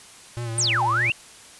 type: tone with vibrato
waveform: square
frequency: 116.54 Hz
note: A#2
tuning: in tune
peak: -28 dBFS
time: 0.37-1.1 s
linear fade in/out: 0 ms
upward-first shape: sine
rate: 5 Hz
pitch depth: 50 cents each way
type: exponential two-way sweep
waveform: sine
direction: down then up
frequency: 9397 to 770 to 2848 Hz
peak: -19 dBFS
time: 0.58-1.12 s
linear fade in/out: 2 ms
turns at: 0.83 s
effects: white hiss -46 dBFS RMS until 1.59 s + resampled to 24000 Hz